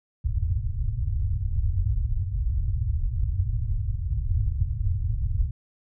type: low-pass noise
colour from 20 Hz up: white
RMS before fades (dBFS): -25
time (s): 0.24-5.51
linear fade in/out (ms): 5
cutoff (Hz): 110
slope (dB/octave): 48
effects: none